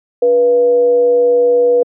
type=tone with frequency modulation; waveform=sine; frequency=486.9 Hz; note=B4; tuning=25 cents flat; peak=-7 dBFS; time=0.22-1.83 s; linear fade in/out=5 ms; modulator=198 Hz; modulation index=0.26; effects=high-pass 300 Hz 12 dB/octave